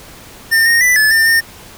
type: tone with pitch steps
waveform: square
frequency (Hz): 1806 / 1853 / 1985 / 1731 / 1798 / 1821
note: A6 / A#6 / B6 / A6 / A6 / A#6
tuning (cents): +45 / -11 / +8 / -29 / +37 / -41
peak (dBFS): -9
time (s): 0.51-1.41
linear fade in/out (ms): 20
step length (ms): 150
effects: pink hiss -37 dBFS RMS until 1.77 s